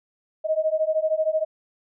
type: beating tone pair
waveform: sine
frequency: 622.3 / 635.3 Hz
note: D#5 / D#5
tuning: 0 / +36 cents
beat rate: 13 Hz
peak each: -23 dBFS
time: 0.44-1.45 s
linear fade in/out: 20 ms
effects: none